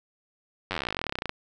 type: slowing click train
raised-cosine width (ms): 0.3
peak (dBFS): -13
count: 29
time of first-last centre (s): 0.71-1.294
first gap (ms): 10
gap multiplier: 1.05
effects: none